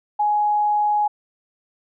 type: tone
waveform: sine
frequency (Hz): 836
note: G#5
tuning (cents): +11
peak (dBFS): -16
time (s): 0.19-1.08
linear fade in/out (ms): 10
effects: none